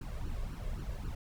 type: noise with flanger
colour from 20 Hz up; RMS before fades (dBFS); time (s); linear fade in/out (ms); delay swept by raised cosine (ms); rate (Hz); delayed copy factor
brown; -38; 0.01-1.15; 5; 0.69 to 1.89; 3.8; +0.75
effects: none